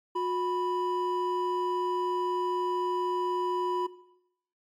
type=tone pair together; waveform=triangle; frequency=361.3 / 987.8 Hz; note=F#4 / B5; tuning=-41 / 0 cents; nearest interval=octave + perfect fourth; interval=1741 cents; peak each=-28 dBFS; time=0.15-3.87 s; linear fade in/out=10 ms; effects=noise-tail reverb RT60 0.8 s tail -17 dB re dry + MP3 96 kbps